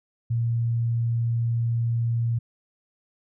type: tone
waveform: sine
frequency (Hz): 116.7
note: A#2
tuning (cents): +2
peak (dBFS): -21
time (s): 0.3-2.39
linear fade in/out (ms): 10
effects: none